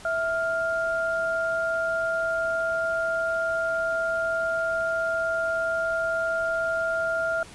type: tone pair together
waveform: sine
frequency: 656.7 / 1400 Hz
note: E5 / F6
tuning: -7 / +4 cents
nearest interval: octave + minor second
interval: 1311 cents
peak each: -26 dBFS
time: 0.05-7.43 s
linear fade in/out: 2 ms
effects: pink hiss -46 dBFS RMS until 7.54 s + resampled to 24000 Hz